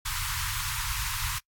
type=band-stop noise; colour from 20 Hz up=pink; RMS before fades=-31 dBFS; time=0.05-1.39 s; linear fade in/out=10 ms; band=130 to 910 Hz; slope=96 dB/octave; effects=noise-tail reverb RT60 0.1 s tail -24 dB re dry + AAC 64 kbps